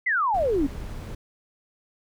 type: exponential sweep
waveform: sine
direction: down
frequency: 2100 to 261.6 Hz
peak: -20 dBFS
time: 0.06-0.67 s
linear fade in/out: 10 ms
type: noise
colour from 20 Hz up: brown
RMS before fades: -34 dBFS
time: 0.34-1.15 s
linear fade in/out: 5 ms
effects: none